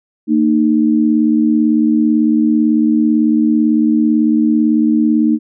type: tone pair together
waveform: sine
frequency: 228.3 / 306.3 Hz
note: A#3 / D#4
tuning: -36 / -27 cents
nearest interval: perfect fourth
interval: 509 cents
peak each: -12 dBFS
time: 0.27-5.39 s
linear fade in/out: 50 ms
effects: none